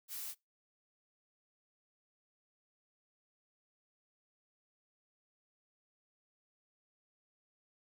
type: noise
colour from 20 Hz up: blue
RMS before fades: -43 dBFS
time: 0.08-0.35 s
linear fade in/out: 50 ms
effects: noise-tail reverb RT60 0.2 s tail -23 dB re dry